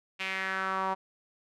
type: tone with band-pass filter sweep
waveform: sawtooth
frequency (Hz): 190.5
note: G3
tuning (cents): -49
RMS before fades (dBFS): -32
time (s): 0.19-0.95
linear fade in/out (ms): 20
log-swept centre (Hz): 2600 to 920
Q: 3.3
effects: none